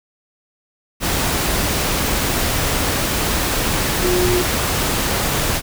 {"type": "tone in noise", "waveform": "sine", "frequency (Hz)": 359.2, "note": "F4", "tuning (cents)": 49, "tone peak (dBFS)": -16, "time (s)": [4.01, 4.45], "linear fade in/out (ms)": 50, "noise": "pink", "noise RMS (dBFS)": -19, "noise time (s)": [1, 5.62], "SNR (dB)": 0, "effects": []}